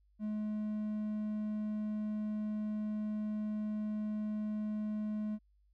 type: tone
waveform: triangle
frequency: 212.6 Hz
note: G#3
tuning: 41 cents sharp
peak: -32 dBFS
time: 0.19-5.39 s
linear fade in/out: 50 ms
effects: added 50 Hz sine -66 dBFS peak until 5.73 s